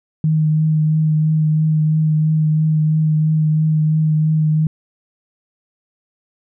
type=tone with vibrato; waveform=sine; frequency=155.56 Hz; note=D#3; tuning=in tune; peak=-12 dBFS; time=0.24-4.67 s; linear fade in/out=2 ms; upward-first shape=triangle; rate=3 Hz; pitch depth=19 cents each way; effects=none